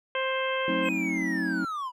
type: harmonic tone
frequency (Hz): 526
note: C5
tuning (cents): +9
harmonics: 1 / 2 / 3 / 4 / 5 / 6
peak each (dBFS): -29 / -32 / -34 / -35 / -36 / -37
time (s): 0.15-0.89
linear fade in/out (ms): 2
type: chord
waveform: triangle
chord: F# diminished seventh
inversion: none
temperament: just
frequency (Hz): 185 / 222 / 266.4 / 319.7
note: F#3 / A3 / C4 / Eb4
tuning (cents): 0 / +16 / +31 / +47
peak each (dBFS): -31 / -34 / -30 / -29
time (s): 0.68-1.65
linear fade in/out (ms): 2
type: linear sweep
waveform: triangle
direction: down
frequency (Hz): 2637 to 961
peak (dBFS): -28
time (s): 0.82-1.92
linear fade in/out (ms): 50
effects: none